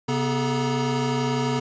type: tone cluster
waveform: square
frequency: 134.2 / 245.7 / 434.3 / 953 Hz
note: C3 / B3 / A4 / A#5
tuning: +44 / -9 / -23 / +38 cents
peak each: -27 / -27 / -29 / -32 dBFS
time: 0.08-1.6 s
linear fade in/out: 10 ms
effects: resampled to 16000 Hz